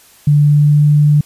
sine tone with pitch glide, 146.8 to 148.08 Hz, D3 to D3, 0 to +15 cents, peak -6 dBFS, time 0.27-1.21 s, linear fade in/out 5 ms, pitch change +15 cents, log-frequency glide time 0.44-0.87 s, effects white hiss -45 dBFS RMS until 1.25 s + resampled to 32000 Hz

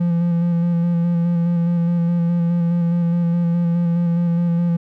triangle tone with vibrato, 171.2 Hz, F3, 34 cents flat, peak -13 dBFS, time 0-4.77 s, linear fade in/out 10 ms, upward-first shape square, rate 4.8 Hz, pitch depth 18 cents each way, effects none

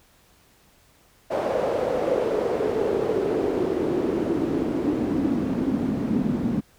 pink noise with band-pass filter sweep, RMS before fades -24 dBFS, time 1.3-6.61 s, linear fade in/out 20 ms, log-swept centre 570 to 220 Hz, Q 4.3, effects pink hiss -58 dBFS RMS until 6.78 s

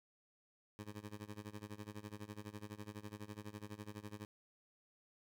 15% pulse tone with tremolo, 104.7 Hz, G#2, 15 cents sharp, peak -38 dBFS, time 0.79-4.25 s, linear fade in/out 0 ms, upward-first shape sine, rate 12 Hz, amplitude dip 90%, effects none

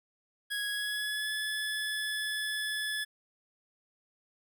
25% pulse tone with pitch glide, 1661.2 to 1717.8 Hz, G#6 to A6, 0 to -42 cents, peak -28 dBFS, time 0.5-3.05 s, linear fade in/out 20 ms, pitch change +58 cents, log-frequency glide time 0.7-1.3 s, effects none

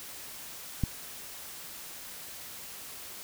click, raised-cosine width 5 ms, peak -14 dBFS, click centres 0.837 s, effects white hiss -44 dBFS RMS until 3.23 s

